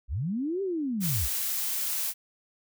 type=linear two-way sweep; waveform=sine; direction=up then down; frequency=45.65 to 401.1 to 45.65 Hz; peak=-27 dBFS; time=0.08-1.29 s; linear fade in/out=50 ms; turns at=0.62 s
type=noise; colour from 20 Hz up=blue; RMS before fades=-30 dBFS; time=1-2.14 s; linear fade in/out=50 ms
effects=none